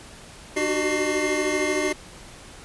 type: tone cluster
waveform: square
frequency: 300.6 / 368 / 381.1 / 607 / 2107 Hz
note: D4 / F#4 / G4 / D#5 / C7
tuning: +40 / -9 / -49 / -43 / +12 cents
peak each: -29 dBFS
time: 0.56-1.93 s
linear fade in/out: 10 ms
effects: pink hiss -44 dBFS RMS until 2.64 s + resampled to 24000 Hz